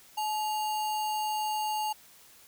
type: tone with sample-and-hold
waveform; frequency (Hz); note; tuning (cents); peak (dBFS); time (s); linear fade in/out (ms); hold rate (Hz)
sine; 856; A5; -48; -28; 0.17-1.93; 10; 3675
effects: white hiss -56 dBFS RMS until 2.47 s